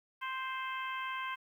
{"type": "harmonic tone", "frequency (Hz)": 523.3, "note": "C5", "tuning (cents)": 0, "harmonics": [2, 3, 4, 5, 6], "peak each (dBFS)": [-38, -42, -44, -46, -48], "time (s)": [0.21, 1.36], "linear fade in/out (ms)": 20, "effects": ["11-bit"]}